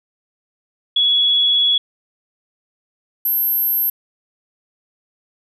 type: tone pair in turn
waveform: sine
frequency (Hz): 3371 / 12727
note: G#7 / G9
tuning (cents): +25 / +25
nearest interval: octave + major seventh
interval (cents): 2300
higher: second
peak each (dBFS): -12 / -15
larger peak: first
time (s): 0.96-1.78 / 3.25-3.9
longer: first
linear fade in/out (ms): 5
effects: none